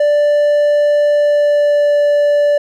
triangle tone with pitch glide, 587.3 to 583.2 Hz, D5 to D5, 0 to -12 cents, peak -7 dBFS, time 0-2.58 s, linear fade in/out 5 ms, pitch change -12 cents, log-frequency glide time 1.13-1.98 s, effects none

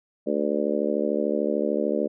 harmonic tone, 73.42 Hz, D2, in tune, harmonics 3 / 4 / 5 / 6 / 7 / 8, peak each -29 / -29 / -29 / -29 / -29 / -29 dBFS, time 0.26-2.08 s, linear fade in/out 20 ms, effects none

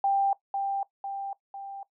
sine tone with echo, 790 Hz, G5, 13 cents sharp, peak -21 dBFS, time 0.04-0.33 s, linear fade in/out 2 ms, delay 500 ms, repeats 3, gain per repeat -5 dB, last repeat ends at 1.83 s, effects noise-tail reverb RT60 0.1 s tail -17 dB re dry

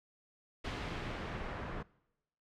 pink noise with low-pass filter sweep, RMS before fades -41 dBFS, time 0.64-1.83 s, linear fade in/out 10 ms, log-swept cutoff 3600 to 1500 Hz, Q 0.84, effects noise-tail reverb RT60 0.9 s tail -23 dB re dry

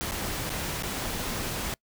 pink noise with dropouts, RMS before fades -32 dBFS, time 0.01-1.74 s, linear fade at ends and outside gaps 0 ms, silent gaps 0.111-0.119 / 0.494-0.501 / 0.824-0.834 s, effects noise-tail reverb RT60 0.1 s tail -26 dB re dry

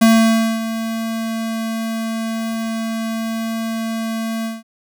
square tone with ADSR envelope, 225.1 Hz, A3, 40 cents sharp, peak -8 dBFS, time 0.01-4.63 s, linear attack 12 ms, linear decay 570 ms, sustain -13 dB, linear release 180 ms, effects none

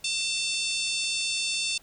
harmonic tone, 894 Hz, A5, 27 cents sharp, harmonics 3 / 4 / 5 / 6 / 7 / 8 / 9 / 10, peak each -31 / -32 / -33 / -36 / -39 / -38 / -41 / -37 dBFS, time 0.04-1.78 s, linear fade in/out 5 ms, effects pink hiss -57 dBFS RMS until 1.82 s

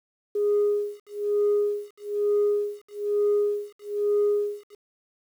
sine tone with tremolo, 412.7 Hz, G#4, 11 cents flat, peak -17 dBFS, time 0.35-4.75 s, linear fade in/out 5 ms, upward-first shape sine, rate 1.1 Hz, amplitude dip 100%, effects tanh soft clip ceiling -16 dBFS + 9-bit

